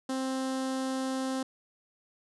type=tone with notch filter; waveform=sawtooth; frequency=263 Hz; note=C4; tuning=9 cents sharp; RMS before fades=-32 dBFS; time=0.09-1.43 s; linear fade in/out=5 ms; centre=2300 Hz; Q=1.7; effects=resampled to 24000 Hz